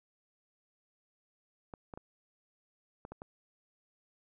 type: clicks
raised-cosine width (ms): 1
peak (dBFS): -30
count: 6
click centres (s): 1.738 / 1.938 / 1.975 / 3.051 / 3.12 / 3.219
effects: none